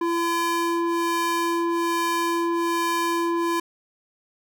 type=ring-modulated tone; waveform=square; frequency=339.3 Hz; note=F4; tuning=50 cents flat; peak=-19 dBFS; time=0.01-3.6 s; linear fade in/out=5 ms; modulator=678 Hz; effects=none